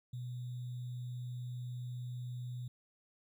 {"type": "tone with sample-and-hold", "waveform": "sine", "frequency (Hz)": 123.47, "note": "B2", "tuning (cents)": 0, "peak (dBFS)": -39, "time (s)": [0.13, 2.68], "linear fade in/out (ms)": 5, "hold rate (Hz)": 3675, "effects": []}